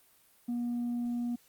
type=tone with tanh clipping; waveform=sine; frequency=240 Hz; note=B3; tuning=49 cents flat; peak=-31 dBFS; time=0.48-1.36 s; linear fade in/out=10 ms; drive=1 dB; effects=white hiss -64 dBFS RMS until 1.48 s + Opus 32 kbps